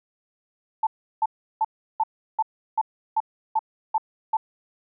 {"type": "tone bursts", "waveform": "sine", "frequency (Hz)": 880, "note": "A5", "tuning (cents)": 0, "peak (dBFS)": -18, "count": 10, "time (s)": [0.83, 4.37], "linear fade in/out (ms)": 5, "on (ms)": 39, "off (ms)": 350, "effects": []}